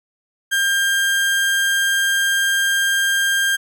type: tone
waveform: 35% pulse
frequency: 1598 Hz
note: G6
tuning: 33 cents sharp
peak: -14 dBFS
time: 0.51-3.57 s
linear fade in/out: 20 ms
effects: none